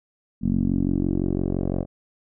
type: tone with low-pass filter sweep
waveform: 10% pulse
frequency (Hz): 45.85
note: F#1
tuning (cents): -15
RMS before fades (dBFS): -23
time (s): 0.41-1.86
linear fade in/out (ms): 50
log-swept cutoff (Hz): 220 to 510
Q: 3.5
effects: none